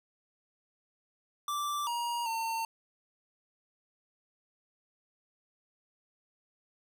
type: tone with pitch steps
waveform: square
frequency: 1171 / 948 / 906 Hz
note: D6 / A#5 / A#5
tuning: -5 / +29 / -50 cents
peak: -32 dBFS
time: 1.48-2.65 s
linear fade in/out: 2 ms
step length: 390 ms
effects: none